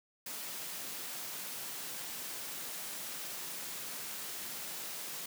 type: high-pass noise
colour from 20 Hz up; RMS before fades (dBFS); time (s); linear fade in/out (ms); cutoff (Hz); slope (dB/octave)
white; -42; 0.26-5.26; 5; 120; 96
effects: none